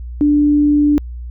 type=tone; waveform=sine; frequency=293.7 Hz; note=D4; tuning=in tune; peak=-9 dBFS; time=0.21-0.98 s; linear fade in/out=0 ms; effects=added 60 Hz sine -25 dBFS peak until 1.3 s